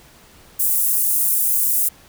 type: high-pass noise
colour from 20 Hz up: pink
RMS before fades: -18 dBFS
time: 0.59-1.89 s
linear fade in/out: 10 ms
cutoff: 10000 Hz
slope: 24 dB/octave
effects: pink hiss -48 dBFS RMS until 2.08 s